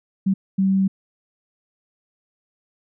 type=tone bursts at uneven times; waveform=sine; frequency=192.5 Hz; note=G3; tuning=31 cents flat; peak=-15 dBFS; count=2; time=0.26-0.34 / 0.58-0.88 s; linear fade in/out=10 ms; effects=none